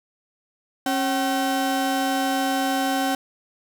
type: tone pair together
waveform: 35% pulse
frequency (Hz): 271.3 / 766.3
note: C#4 / G5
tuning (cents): -37 / -40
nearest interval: octave + tritone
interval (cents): 1797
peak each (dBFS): -22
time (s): 0.86-3.15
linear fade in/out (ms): 2
effects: none